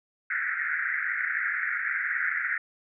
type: band-pass noise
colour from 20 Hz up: white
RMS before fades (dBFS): -29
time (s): 0.3-2.58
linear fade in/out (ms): 5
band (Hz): 1400 to 2100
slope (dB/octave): 96
effects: none